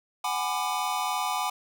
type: chord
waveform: square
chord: G# half-diminished seventh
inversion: third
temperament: just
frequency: 747.5 / 830.6 / 996.7 / 1196.1 Hz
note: F#5 / G#5 / B5 / D6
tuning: +17 / 0 / +16 / +31 cents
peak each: -33 dBFS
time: 0.24-1.5 s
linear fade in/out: 5 ms
effects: none